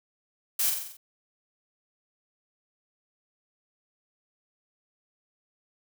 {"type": "noise with echo", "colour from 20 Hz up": "blue", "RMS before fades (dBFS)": -26, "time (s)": [0.59, 0.7], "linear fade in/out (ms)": 5, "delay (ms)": 45, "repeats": 6, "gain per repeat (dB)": -4, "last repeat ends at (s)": 0.97, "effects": []}